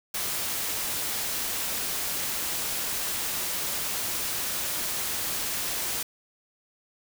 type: noise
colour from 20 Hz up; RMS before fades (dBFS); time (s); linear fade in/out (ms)
white; -30; 0.14-6.03; 5
effects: none